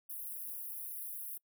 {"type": "high-pass noise", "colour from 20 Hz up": "white", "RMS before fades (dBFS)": -43, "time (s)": [0.09, 1.38], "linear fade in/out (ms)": 10, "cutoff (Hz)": 10000, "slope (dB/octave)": 96, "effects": ["noise-tail reverb RT60 0.1 s tail -26 dB re dry"]}